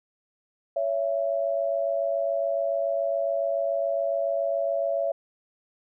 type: tone pair together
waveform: sine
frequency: 560.9 / 668 Hz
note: C#5 / E5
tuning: +20 / +23 cents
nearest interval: minor third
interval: 303 cents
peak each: -26 dBFS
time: 0.76-5.12 s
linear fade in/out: 5 ms
effects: none